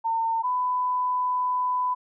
sine tone pair in turn, 907 / 999.3 Hz, A#5 / B5, -48 / +20 cents, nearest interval major second, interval 168 cents, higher second, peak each -22 dBFS, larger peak neither, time 0.04-0.43 / 0.43-1.95 s, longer second, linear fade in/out 20 ms, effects none

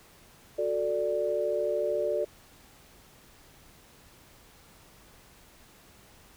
sine chord, D major, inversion first, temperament just, 367.1 / 440.5 / 587.3 Hz, F#4 / A4 / D5, -14 / +2 / 0 cents, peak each -33 / -31 / -28 dBFS, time 0.58-2.25 s, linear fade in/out 10 ms, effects pink hiss -56 dBFS RMS until 6.36 s

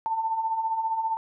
sine beating tone pair, 880 / 895 Hz, A5 / A5, 0 / +29 cents, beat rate 15 Hz, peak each -33 / -25 dBFS, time 0.06-1.17 s, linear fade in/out 0 ms, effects none

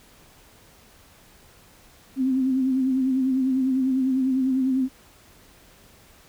sine tone with vibrato, 261.6 Hz, C4, in tune, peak -19 dBFS, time 2.16-4.89 s, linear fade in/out 50 ms, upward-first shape sine, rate 10 Hz, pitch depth 42 cents each way, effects pink hiss -53 dBFS RMS until 6.28 s

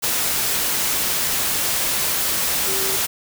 sine tone in noise, 386.2 Hz, G4, 26 cents flat, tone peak -29 dBFS, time 2.66-2.97 s, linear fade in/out 20 ms, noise white, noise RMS -21 dBFS, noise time 0.02-3.07 s, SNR -11 dB, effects none

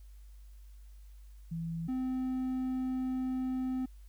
sine / triangle tone pair in turn, 165.4 / 257.7 Hz, E3 / C4, +6 / -26 cents, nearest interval minor sixth, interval 768 cents, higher second, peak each -34 / -29 dBFS, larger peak second, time 1.51-1.88 / 1.88-3.86 s, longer second, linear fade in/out 10 ms, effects added 50 Hz sine -49 dBFS peak until 4.08 s + white hiss -70 dBFS RMS until 4.08 s

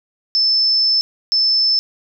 sine tone bursts at uneven times, 5270 Hz, E8, 1 cent flat, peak -12 dBFS, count 2, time 0.35-1.01 / 1.32-1.79 s, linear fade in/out 0 ms, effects none

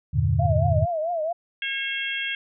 sine chord, E half-diminished seventh, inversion none, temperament equal, 82.41 / 98 / 116.54 / 146.83 Hz, E2 / G2 / Bb2 / D3, 0 / 0 / 0 / 0 cents, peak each -24 dBFS, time 0.13-0.86 s, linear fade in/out 20 ms
sine tone with vibrato, 659 Hz, E5, 1 cent flat, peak -23 dBFS, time 0.39-1.33 s, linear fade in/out 10 ms, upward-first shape triangle, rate 4.5 Hz, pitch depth 150 cents each way
harmonic tone, 543 Hz, C#5, 36 cents flat, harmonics 3 / 4 / 5 / 6, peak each -31 / -31 / -31 / -31 dBFS, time 1.62-2.35 s, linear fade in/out 2 ms
effects none

